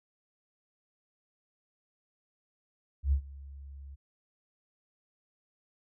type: tone with ADSR envelope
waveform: sine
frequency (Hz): 69.3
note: C#2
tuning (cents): 0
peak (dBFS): -21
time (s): 3.03-3.96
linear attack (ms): 92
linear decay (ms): 86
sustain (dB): -22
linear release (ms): 21
effects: none